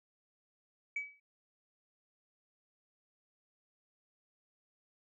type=tone with exponential decay; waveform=sine; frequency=2283 Hz; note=D7; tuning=50 cents flat; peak=-30 dBFS; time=0.96-1.2 s; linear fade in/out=5 ms; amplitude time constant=51 ms; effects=tanh soft clip ceiling -30 dBFS